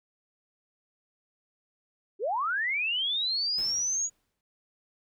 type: linear sweep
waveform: sine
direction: up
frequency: 349.2 to 6820 Hz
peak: -26 dBFS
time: 2.19-4.1 s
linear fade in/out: 50 ms
type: noise with exponential decay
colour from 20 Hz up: pink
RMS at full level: -45 dBFS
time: 3.58-4.41 s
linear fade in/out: 1 ms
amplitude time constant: 180 ms
effects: none